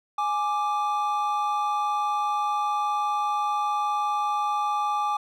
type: tone pair together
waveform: triangle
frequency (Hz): 833 / 1178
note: G#5 / D6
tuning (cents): +5 / +5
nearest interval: tritone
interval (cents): 600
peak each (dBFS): -24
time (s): 0.18-5.17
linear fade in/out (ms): 5
effects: none